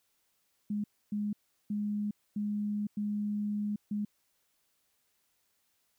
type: tone bursts at uneven times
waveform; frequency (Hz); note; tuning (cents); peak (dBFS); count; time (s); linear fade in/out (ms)
sine; 207.7; G#3; 0; -30; 6; 0.7-0.84 / 1.12-1.33 / 1.7-2.11 / 2.36-2.87 / 2.97-3.76 / 3.91-4.05; 5
effects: white hiss -75 dBFS RMS until 5.98 s